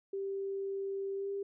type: tone with pitch glide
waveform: sine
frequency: 392 to 397.5 Hz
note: G4 to G4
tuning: 0 to +24 cents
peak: -34 dBFS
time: 0.13-1.43 s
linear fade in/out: 5 ms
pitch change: +24 cents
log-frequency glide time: 1.15-1.3 s
effects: none